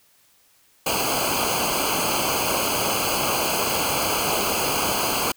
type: noise with comb filter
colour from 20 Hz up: pink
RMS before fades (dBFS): -23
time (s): 0.86-5.32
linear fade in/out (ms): 5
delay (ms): 0.54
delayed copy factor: -0.95
effects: white hiss -59 dBFS RMS until 5.36 s